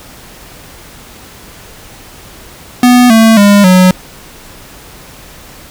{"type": "tone with pitch steps", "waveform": "square", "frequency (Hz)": [246.9, 223.8, 202.9, 183.9], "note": ["B3", "A3", "G#3", "F#3"], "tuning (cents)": [0, 30, -40, -10], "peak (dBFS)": -3, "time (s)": [2.83, 3.91], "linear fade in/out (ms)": 2, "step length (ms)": 270, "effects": ["pink hiss -34 dBFS RMS until 5.7 s"]}